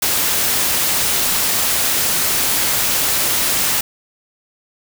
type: noise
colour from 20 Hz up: white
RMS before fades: -17 dBFS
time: 0.02-3.81 s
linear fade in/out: 5 ms
effects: none